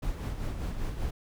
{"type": "noise with tremolo", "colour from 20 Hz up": "brown", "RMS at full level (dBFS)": -31, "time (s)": [0.02, 1.11], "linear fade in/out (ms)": 10, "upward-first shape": "sine", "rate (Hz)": 5.1, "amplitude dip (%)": 50, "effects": []}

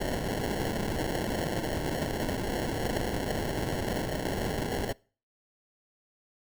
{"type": "noise with sample-and-hold", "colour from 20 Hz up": "white", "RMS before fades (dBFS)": -31, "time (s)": [0, 4.93], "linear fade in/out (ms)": 10, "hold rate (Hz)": 1225, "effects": ["noise-tail reverb RT60 0.4 s tail -24 dB re dry"]}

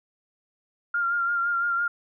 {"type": "tone with vibrato", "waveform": "sine", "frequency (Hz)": 1395, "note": "F6", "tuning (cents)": -2, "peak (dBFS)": -22, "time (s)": [0.94, 1.88], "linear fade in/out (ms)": 5, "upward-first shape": "sine", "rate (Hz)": 5.9, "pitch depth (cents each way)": 29, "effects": []}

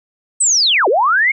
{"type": "linear two-way sweep", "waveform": "sine", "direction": "down then up", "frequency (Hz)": [8372, 347.5, 2219], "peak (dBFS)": -10, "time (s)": [0.4, 1.32], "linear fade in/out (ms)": 10, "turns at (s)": 0.88, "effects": []}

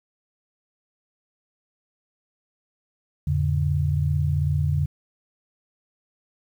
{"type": "tone cluster", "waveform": "sine", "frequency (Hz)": [85.6, 108.1, 143.8], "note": ["F2", "A2", "D3"], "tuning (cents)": [-34, -30, -36], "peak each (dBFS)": [-23, -31, -22], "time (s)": [3.27, 4.86], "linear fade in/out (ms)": 5, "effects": ["9-bit"]}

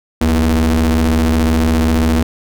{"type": "ring-modulated tone", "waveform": "40% pulse", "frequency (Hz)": 82.1, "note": "E2", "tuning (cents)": -6, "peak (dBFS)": -7, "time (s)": [0.21, 2.23], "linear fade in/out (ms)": 5, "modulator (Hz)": 157, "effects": []}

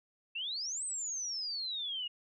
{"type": "exponential two-way sweep", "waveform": "sine", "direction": "up then down", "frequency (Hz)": [2623, 8390, 2830], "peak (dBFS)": -35, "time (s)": [0.35, 2.08], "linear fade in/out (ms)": 10, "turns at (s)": 0.84, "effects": []}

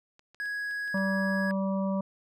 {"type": "clicks", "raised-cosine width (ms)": 0.2, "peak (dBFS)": -37, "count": 6, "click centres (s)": [0.194, 0.346, 0.457, 0.711, 0.878, 0.976]}
{"type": "tone", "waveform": "triangle", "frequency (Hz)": 1664, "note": "G#6", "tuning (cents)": 3, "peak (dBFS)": -29, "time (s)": [0.4, 1.51], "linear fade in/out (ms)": 0}
{"type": "harmonic tone", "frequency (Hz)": 193.5, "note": "G3", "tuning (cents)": -22, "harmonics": [1, 3, 5, 6], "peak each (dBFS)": [-27, -33, -39, -43], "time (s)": [0.94, 2.01], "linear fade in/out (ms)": 5}
{"effects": []}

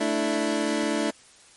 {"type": "chord", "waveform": "25% pulse", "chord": "A suspended fourth", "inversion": "none", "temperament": "equal", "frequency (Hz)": [220, 293.7, 329.6], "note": ["A3", "D4", "E4"], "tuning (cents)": [0, 0, 0], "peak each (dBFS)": [-25, -23, -24], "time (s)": [0, 1.11], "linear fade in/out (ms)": 10, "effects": ["white hiss -53 dBFS RMS until 1.56 s", "MP3 48 kbps"]}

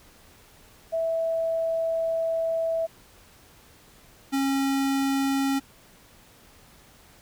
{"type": "tone pair in turn", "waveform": ["sine", "square"], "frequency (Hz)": [656, 272.8], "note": ["E5", "C#4"], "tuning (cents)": [-9, -28], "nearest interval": "octave + minor third", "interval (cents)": 1519, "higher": "first", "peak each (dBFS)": -23, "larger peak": "neither", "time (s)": [[0.92, 2.87], [4.32, 5.6]], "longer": "first", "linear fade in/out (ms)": 20, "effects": ["pink hiss -54 dBFS RMS until 7.21 s"]}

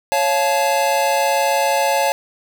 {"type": "chord", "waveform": "square", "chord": "Db augmented", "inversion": "none", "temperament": "just", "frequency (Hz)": [554.4, 693, 866.2], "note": ["Db5", "F5", "A5"], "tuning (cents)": [0, -14, -27], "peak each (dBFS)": [-20, -22, -19], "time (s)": [0.12, 2.12], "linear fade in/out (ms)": 0, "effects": []}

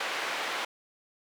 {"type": "band-pass noise", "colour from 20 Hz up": "white", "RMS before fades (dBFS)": -33, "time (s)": [0, 0.65], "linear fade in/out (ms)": 5, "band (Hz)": [480, 2400], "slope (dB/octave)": 12, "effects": []}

